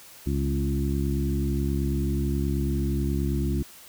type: harmonic tone with a mistuned harmonic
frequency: 69.3 Hz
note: C#2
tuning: in tune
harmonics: 1 / 2 / 3 / 4 / 5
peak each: -26 / -29 / -31 / -32 / -33 dBFS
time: 0.26-3.63 s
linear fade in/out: 10 ms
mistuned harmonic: 2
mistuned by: +17 cents
effects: white hiss -48 dBFS RMS until 3.88 s